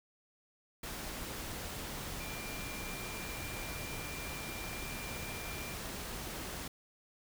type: tone in noise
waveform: sine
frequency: 2380 Hz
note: D7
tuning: 22 cents sharp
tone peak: -47 dBFS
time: 2.2-5.74 s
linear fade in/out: 5 ms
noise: pink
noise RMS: -42 dBFS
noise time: 0.83-6.68 s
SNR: -8 dB
effects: none